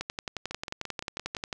two click trains, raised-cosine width 0.2 ms, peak -15 / -19 dBFS, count 18 / 6, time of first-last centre 0.01-1.528 / 0.51-1.368 s, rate 11.2 / 5.83 Hz, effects 9-bit

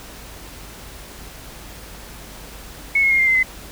sine tone with pitch steps, 2200 / 2167 / 2135 / 2103 / 2072 / 2041 Hz, C#7 / C#7 / C7 / C7 / C7 / C7, -14 / -40 / +34 / +8 / -17 / -44 cents, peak -13 dBFS, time 2.95-3.43 s, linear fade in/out 5 ms, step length 80 ms, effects added 50 Hz sine -41 dBFS peak until 3.71 s + pink hiss -39 dBFS RMS until 3.71 s

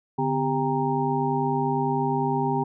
sine tone cluster, 146.5 / 255.2 / 395.8 / 801 / 930 Hz, D3 / C4 / G4 / G5 / A#5, -4 / -43 / +17 / +37 / -4 cents, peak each -28 dBFS, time 0.18-2.64 s, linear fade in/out 10 ms, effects none

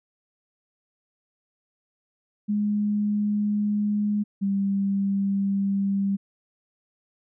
sine tone pair in turn, 207.8 / 197.41 Hz, G#3 / G3, +1 / +12 cents, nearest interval minor second, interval 89 cents, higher first, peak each -21 dBFS, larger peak neither, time 2.48-4.24 / 4.41-6.17 s, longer neither, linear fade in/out 20 ms, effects none

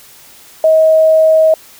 sine tone, 635 Hz, D#5, 35 cents sharp, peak -5 dBFS, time 0.64-1.54 s, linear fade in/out 2 ms, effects white hiss -40 dBFS RMS until 1.79 s

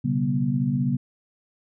sine tone cluster, 123.7 / 139.2 / 190.9 / 240.7 Hz, B2 / C#3 / G3 / B3, +3 / +8 / -46 / -44 cents, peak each -30 / -24 / -28 / -25 dBFS, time 0.04-0.97 s, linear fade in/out 10 ms, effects none

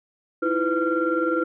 sine tone cluster, 319.8 / 339.6 / 502 / 1380 Hz, D#4 / F4 / B4 / F6, +48 / -48 / +28 / -21 cents, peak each -25 dBFS, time 0.42-1.44 s, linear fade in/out 10 ms, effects tanh soft clip ceiling -11 dBFS

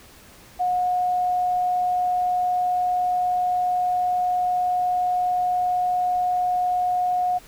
sine tone, 724 Hz, F#5, 38 cents flat, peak -19 dBFS, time 0.59-7.39 s, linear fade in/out 20 ms, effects pink hiss -48 dBFS RMS until 7.47 s

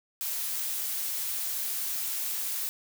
blue noise, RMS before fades -32 dBFS, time 0.21-2.69 s, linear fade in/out 0 ms, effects none

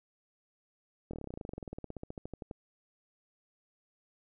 slowing click train, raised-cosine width 2 ms, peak -27 dBFS, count 29, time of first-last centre 1.11-2.512 s, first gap 24 ms, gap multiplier 1.05, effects none

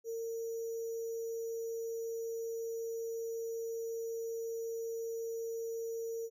sine tone with sample-and-hold, 457.3 Hz, A#4, 33 cents flat, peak -36 dBFS, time 0.04-6.3 s, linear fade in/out 50 ms, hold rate 6300 Hz, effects none

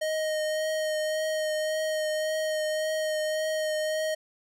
square tone with vibrato, 622 Hz, D#5, 1 cent flat, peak -27 dBFS, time 0.01-4.15 s, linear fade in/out 10 ms, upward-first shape triangle, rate 1.8 Hz, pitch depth 18 cents each way, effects low-pass 12000 Hz 12 dB/octave

